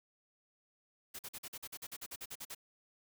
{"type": "noise bursts", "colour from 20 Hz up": "white", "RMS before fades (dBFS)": -45, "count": 15, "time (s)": [1.14, 2.549], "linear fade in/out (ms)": 10, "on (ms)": 51, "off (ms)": 46, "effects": []}